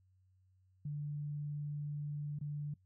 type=tone with dropouts; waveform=sine; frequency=146.83 Hz; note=D3; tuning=in tune; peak=-37 dBFS; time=0.85-2.74 s; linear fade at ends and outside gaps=5 ms; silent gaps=2.389-2.411 s; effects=noise-tail reverb RT60 0.1 s tail -20 dB re dry + added 93 Hz sine -67 dBFS peak until 2.85 s